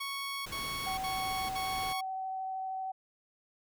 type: tone bursts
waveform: 15% pulse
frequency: 1108.7 Hz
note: C#6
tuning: in tune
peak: -29 dBFS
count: 4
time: 0-2.011 s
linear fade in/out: 10 ms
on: 460 ms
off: 57 ms
type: noise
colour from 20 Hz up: pink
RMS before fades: -44 dBFS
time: 0.46-1.93 s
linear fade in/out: 5 ms
type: tone with vibrato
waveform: sine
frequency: 760 Hz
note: F#5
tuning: 46 cents sharp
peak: -34 dBFS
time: 0.86-2.92 s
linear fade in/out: 10 ms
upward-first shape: sine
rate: 13 Hz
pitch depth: 8 cents each way
effects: none